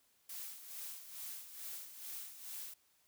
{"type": "noise with tremolo", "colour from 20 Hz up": "blue", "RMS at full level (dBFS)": -45, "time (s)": [0.29, 2.74], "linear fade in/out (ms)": 5, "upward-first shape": "sine", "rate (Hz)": 2.3, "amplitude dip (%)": 65, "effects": ["white hiss -73 dBFS RMS until 3.07 s"]}